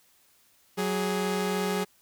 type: tone pair together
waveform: sawtooth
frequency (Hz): 186.1 / 415.4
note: F#3 / G#4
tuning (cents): +10 / 0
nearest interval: octave + major second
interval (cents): 1390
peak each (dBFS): -25 / -25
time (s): 0.77-1.85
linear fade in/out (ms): 20
effects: white hiss -63 dBFS RMS until 2.01 s